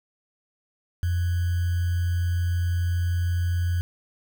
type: tone with sample-and-hold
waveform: sine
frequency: 87.31 Hz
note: F2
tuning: in tune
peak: -21 dBFS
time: 1.03-3.81 s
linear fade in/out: 0 ms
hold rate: 1575 Hz
effects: none